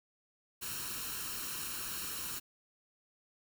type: noise with comb filter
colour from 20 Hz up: white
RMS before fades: -40 dBFS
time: 0.61-2.4 s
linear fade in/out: 20 ms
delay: 0.72 ms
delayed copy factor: +0.65
effects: none